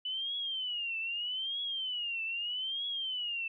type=tone with vibrato; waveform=sine; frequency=2977 Hz; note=F#7; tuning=10 cents sharp; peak=-33 dBFS; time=0.05-3.48 s; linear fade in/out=5 ms; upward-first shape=triangle; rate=0.8 Hz; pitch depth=210 cents each way; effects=none